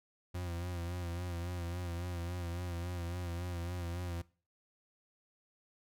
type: tone with vibrato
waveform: 40% pulse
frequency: 87.31 Hz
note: F2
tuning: in tune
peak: -36 dBFS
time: 0.34-4.22 s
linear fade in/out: 10 ms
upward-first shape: sine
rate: 3.6 Hz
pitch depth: 46 cents each way
effects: noise-tail reverb RT60 0.4 s tail -21 dB re dry